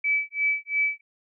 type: tone with tremolo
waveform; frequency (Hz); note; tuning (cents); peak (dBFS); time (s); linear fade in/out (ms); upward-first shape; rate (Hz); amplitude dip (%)
sine; 2300; D7; -37; -19; 0.04-1.01; 5; sine; 2.9; 100
effects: none